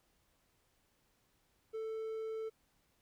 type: tone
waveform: triangle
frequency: 442.3 Hz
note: A4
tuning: 9 cents sharp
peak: -36 dBFS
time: 1.73-2.5 s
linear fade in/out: 20 ms
effects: pink hiss -75 dBFS RMS until 3.01 s